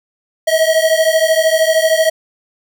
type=beating tone pair; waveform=square; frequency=634 / 647 Hz; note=D#5 / E5; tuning=+32 / -32 cents; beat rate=13 Hz; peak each=-14 dBFS; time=0.47-2.1 s; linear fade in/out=10 ms; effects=none